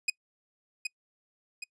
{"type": "tone with echo", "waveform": "sawtooth", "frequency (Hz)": 2501, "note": "D#7", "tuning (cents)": 8, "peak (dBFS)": -20, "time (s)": [0.08, 0.1], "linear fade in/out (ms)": 5, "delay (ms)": 770, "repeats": 2, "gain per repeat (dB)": -6, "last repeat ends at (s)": 1.64, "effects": ["noise-tail reverb RT60 0.1 s tail -26 dB re dry", "resampled to 22050 Hz"]}